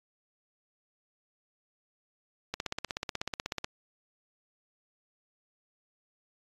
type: click train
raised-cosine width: 0.2 ms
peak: -15 dBFS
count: 19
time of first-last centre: 2.54-3.644 s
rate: 16.3 Hz
effects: AAC 32 kbps